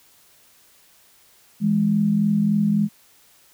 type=tone pair together; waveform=sine; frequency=164.19 / 207.7 Hz; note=E3 / G#3; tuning=-7 / 0 cents; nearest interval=major third; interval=407 cents; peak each=-23 / -17 dBFS; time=1.6-2.89 s; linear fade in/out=50 ms; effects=white hiss -55 dBFS RMS until 3.53 s